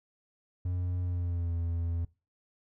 triangle tone with pitch glide, 89.6 to 84.57 Hz, F2 to E2, +45 to +45 cents, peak -27 dBFS, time 0.65-2.05 s, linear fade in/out 5 ms, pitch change -100 cents, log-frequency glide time 1.03-1.54 s, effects noise-tail reverb RT60 0.3 s tail -22 dB re dry

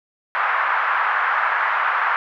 pink band-pass noise, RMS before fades -20 dBFS, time 0.35-2.16 s, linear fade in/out 0 ms, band 1000 to 1700 Hz, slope 24 dB/octave, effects none

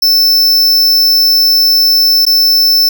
square tone with dropouts, 5300 Hz, E8, 9 cents sharp, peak -6 dBFS, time 0.02-2.89 s, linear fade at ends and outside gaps 5 ms, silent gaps 2.253-2.265 s, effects none

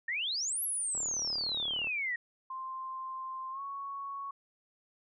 sine exponential two-way sweep, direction up then down, 1783 to 11540 to 1863 Hz, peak -31 dBFS, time 0.08-2.16 s, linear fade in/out 5 ms, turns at 0.63 s
click train, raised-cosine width 1 ms, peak -33 dBFS, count 35, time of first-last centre 0.95-1.871 s, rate 36.9 Hz
sine tone with pitch glide, 1048 to 1110.3 Hz, C6 to C#6, +2 to +2 cents, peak -37 dBFS, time 2.5-4.31 s, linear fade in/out 5 ms, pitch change +100 cents, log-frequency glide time 3.51-3.61 s
effects none

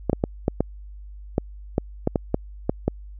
clicks, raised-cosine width 2 ms, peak -6 dBFS, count 12, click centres 0.097 / 0.131 / 0.239 / 0.481 / 0.606 / 1.381 / 1.781 / 2.074 / 2.158 / 2.344 / 2.695 / 2.88 s, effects added 50 Hz sine -37 dBFS peak until 3.19 s

